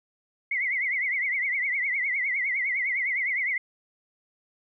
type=tone with vibrato; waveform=sine; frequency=2093 Hz; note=C7; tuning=in tune; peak=-24 dBFS; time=0.51-3.58 s; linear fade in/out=5 ms; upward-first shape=triangle; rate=9.8 Hz; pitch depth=150 cents each way; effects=none